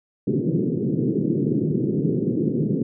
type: band-pass noise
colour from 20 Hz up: pink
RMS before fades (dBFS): -22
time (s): 0.27-2.83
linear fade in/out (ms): 5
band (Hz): 130 to 420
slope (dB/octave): 48
effects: none